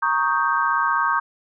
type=chord; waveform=sine; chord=Eb dominant seventh; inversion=second; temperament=equal; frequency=932.3 / 1108.7 / 1244.5 / 1568 Hz; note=Bb5 / Db6 / Eb6 / G6; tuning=0 / 0 / 0 / 0 cents; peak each=-24 / -22 / -24 / -23 dBFS; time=0.02-1.2 s; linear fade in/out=10 ms; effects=none